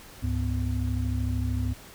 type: tone cluster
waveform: sine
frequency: 68.9 / 102.1 / 250.8 Hz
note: C#2 / G#2 / B3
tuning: -10 / -29 / +27 cents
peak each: -28 / -28 / -33 dBFS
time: 0.22-1.74 s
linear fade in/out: 20 ms
effects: pink hiss -48 dBFS RMS until 1.94 s